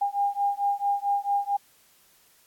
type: beating tone pair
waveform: sine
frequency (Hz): 804 / 808.5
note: G5 / G#5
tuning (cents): +44 / -47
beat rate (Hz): 4.5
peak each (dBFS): -26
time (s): 0.01-1.57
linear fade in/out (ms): 10
effects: white hiss -60 dBFS RMS until 2.46 s + AAC 64 kbps